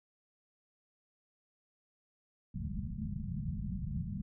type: low-pass noise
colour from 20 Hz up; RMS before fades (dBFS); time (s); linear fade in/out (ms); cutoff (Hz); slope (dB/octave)
white; -38; 2.54-4.22; 10; 220; 96
effects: none